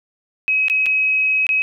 sine tone with dropouts, 2547 Hz, D#7, 40 cents sharp, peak -14 dBFS, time 0.48-1.62 s, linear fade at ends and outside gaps 0 ms, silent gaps 0.683-0.699 / 0.859-0.864 / 1.467-1.491 s, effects none

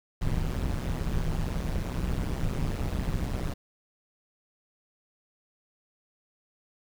brown noise with amplitude modulation, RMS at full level -25 dBFS, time 0.21-3.54 s, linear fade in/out 10 ms, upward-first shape sine, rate 130 Hz, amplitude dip 95%, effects none

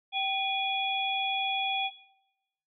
sine tone cluster, 776 / 2444 / 3368 Hz, G5 / D#7 / G#7, -18 / -32 / +24 cents, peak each -31 / -31 / -30 dBFS, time 0.12-1.91 s, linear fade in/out 50 ms, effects noise-tail reverb RT60 0.9 s tail -18 dB re dry

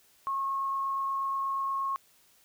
sine tone with frequency modulation, 1088 Hz, C#6, 33 cents flat, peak -28 dBFS, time 0.27-1.96 s, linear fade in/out 0 ms, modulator 28.4 Hz, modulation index 0.33, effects white hiss -63 dBFS RMS until 2.44 s

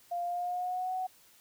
sine tone with pitch glide, 698.5 to 744.3 Hz, F5 to F#5, 0 to +10 cents, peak -31 dBFS, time 0.11-1.07 s, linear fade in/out 10 ms, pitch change +110 cents, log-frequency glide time 0.24-0.94 s, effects white hiss -61 dBFS RMS until 1.4 s

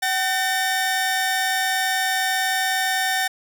sawtooth tone pair together, 759.5 / 1809 Hz, F#5 / A6, +45 / +48 cents, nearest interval octave + minor third, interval 1503 cents, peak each -19 dBFS, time 0.02-3.28 s, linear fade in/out 10 ms, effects none

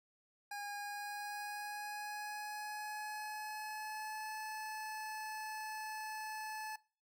25% pulse tone with pitch glide, 817 to 865.1 Hz, G#5 to A5, -29 to -30 cents, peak -38 dBFS, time 0.51-6.76 s, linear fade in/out 5 ms, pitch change +99 cents, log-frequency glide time 0.76-4.34 s, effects noise-tail reverb RT60 0.4 s tail -21 dB re dry

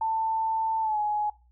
sine tone with pitch glide, 890 to 840 Hz, A5 to G#5, +20 to +19 cents, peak -24 dBFS, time 0.01-1.3 s, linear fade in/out 5 ms, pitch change -101 cents, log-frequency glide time 0.81-0.99 s, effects noise-tail reverb RT60 0.3 s tail -20 dB re dry + added 60 Hz sine -57 dBFS peak until 1.51 s

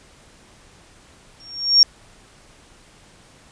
sine tone with exponential growth, 5540 Hz, F8, 15 cents flat, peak -5 dBFS, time 1.4-1.83 s, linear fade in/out 1 ms, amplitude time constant 93 ms, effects pink hiss -50 dBFS RMS until 3.51 s + resampled to 22050 Hz

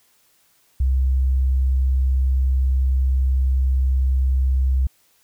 sine tone, 65.41 Hz, C2, in tune, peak -15 dBFS, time 0.8-4.87 s, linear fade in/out 5 ms, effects white hiss -60 dBFS RMS until 5.23 s

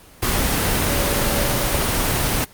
sine tone in noise, 570 Hz, C#5, 48 cents sharp, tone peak -27 dBFS, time 0.89-1.78 s, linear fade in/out 10 ms, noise pink, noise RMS -19 dBFS, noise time 0.22-2.45 s, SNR -11 dB, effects pink hiss -46 dBFS RMS until 2.53 s + Opus 24 kbps

